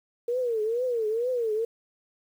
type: tone with vibrato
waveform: sine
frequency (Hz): 466.2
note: A#4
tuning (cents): 0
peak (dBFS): -24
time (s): 0.28-1.65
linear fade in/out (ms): 5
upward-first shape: triangle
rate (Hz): 2.2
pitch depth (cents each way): 180
effects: 9-bit